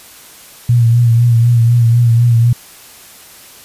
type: tone with vibrato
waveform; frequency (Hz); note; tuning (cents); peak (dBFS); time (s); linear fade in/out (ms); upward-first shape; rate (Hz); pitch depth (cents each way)
sine; 118; A#2; +22; -6; 0.69-2.53; 5; sine; 4; 42
effects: white hiss -38 dBFS RMS until 3.64 s + resampled to 32000 Hz